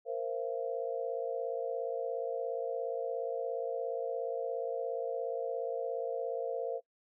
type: chord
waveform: sine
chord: Bb suspended second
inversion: none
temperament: equal with one note detuned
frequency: 466.2 / 523.3 / 680.5 Hz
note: Bb4 / C5 / F5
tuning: 0 / 0 / -45 cents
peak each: -36 / -37 / -40 dBFS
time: 0.05-6.81 s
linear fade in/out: 50 ms
effects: noise-tail reverb RT60 0.1 s tail -21 dB re dry